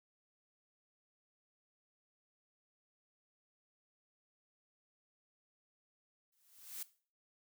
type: noise with exponential growth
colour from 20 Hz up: blue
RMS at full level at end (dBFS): -41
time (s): 6.32-6.83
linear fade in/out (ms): 5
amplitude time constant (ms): 110
effects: noise-tail reverb RT60 0.4 s tail -17 dB re dry